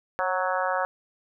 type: harmonic tone with a mistuned harmonic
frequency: 185.4 Hz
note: F#3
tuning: 4 cents sharp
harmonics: 3 / 4 / 5 / 6 / 7 / 8 / 9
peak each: -29 / -30 / -31 / -32 / -32 / -33 / -34 dBFS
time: 0.19-0.85 s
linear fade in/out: 0 ms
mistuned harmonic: 3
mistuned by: -27 cents
effects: none